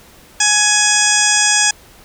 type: harmonic tone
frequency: 837 Hz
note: G#5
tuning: 13 cents sharp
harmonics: 1 / 2 / 3 / 4 / 6 / 7 / 8 / 9 / 10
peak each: -22 / -17 / -21 / -21 / -19 / -20 / -17 / -21 / -21 dBFS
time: 0.4-1.71 s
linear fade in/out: 5 ms
effects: pink hiss -44 dBFS RMS until 2.04 s